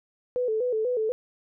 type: tone with vibrato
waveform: sine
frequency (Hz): 466.2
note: A#4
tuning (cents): 0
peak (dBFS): -23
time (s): 0.36-1.12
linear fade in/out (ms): 0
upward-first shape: square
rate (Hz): 4.1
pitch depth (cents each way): 110
effects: none